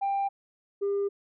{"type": "tone pair in turn", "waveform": "sine", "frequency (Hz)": [792, 400.6], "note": ["G5", "G4"], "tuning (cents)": [18, 38], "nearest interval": "octave", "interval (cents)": 1180, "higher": "first", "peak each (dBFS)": -23, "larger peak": "neither", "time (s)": [[0.01, 0.29], [0.81, 1.09]], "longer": "neither", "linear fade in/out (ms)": 20, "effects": ["tanh soft clip ceiling -23 dBFS"]}